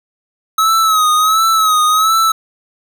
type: tone with vibrato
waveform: square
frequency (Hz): 1281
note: E6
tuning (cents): -50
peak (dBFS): -10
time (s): 0.58-2.32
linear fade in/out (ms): 5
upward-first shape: sine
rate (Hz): 1.4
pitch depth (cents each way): 61
effects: none